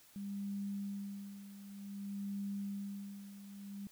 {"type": "tone with tremolo", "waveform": "sine", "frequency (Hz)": 200, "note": "G3", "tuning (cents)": 35, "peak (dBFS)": -37, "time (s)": [0.16, 3.87], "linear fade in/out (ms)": 0, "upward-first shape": "sine", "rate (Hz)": 0.54, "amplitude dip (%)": 75, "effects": ["white hiss -63 dBFS RMS until 3.91 s"]}